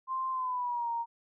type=tone with pitch glide; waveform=sine; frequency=1046.5 to 932.3 Hz; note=C6 to A#5; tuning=0 to 0 cents; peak=-30 dBFS; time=0.07-1.06 s; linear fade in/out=50 ms; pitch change=-200 cents; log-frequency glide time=0.31-0.9 s; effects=none